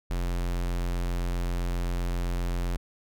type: tone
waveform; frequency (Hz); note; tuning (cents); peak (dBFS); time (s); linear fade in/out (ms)
square; 43.82; F1; +7; -27; 0.1-2.77; 10
effects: none